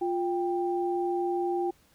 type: tone pair together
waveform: sine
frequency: 351.5 / 789 Hz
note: F4 / G5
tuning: +11 / +11 cents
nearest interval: octave + major second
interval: 1400 cents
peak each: -27 / -31 dBFS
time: 0.01-1.71 s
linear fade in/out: 10 ms
effects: pink hiss -63 dBFS RMS until 1.94 s